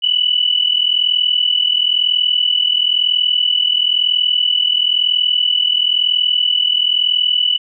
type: tone pair together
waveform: sine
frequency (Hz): 2947 / 2988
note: F#7 / F#7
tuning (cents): -8 / +16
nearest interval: unison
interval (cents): 24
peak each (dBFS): -15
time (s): 0.02-7.58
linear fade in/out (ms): 20
effects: none